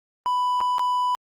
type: tone with dropouts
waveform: triangle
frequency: 993 Hz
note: B5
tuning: 9 cents sharp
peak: -18 dBFS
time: 0.26-1.15 s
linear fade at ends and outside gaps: 0 ms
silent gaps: 0.605-0.612 / 0.783-0.794 s
effects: Opus 32 kbps